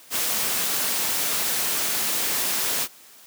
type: noise with amplitude modulation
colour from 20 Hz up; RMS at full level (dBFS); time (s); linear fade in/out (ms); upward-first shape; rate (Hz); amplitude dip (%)
white; -23; 0.1-2.88; 50; sine; 245; 30
effects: white hiss -49 dBFS RMS until 3.26 s + high-pass 150 Hz 12 dB/octave